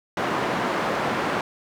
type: band-pass noise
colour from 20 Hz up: white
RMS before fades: -25 dBFS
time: 0.17-1.41 s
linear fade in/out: 2 ms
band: 150 to 1200 Hz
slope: 12 dB/octave
effects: none